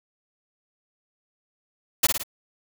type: noise with echo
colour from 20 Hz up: white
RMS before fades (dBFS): -17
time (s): 2.03-2.07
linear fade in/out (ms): 10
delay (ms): 55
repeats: 3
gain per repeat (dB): -5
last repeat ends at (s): 2.235
effects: none